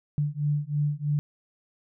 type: beating tone pair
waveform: sine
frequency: 145.6 / 148.7 Hz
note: D3 / D3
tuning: -15 / +22 cents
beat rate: 3.1 Hz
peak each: -27 dBFS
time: 0.18-1.19 s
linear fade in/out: 0 ms
effects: none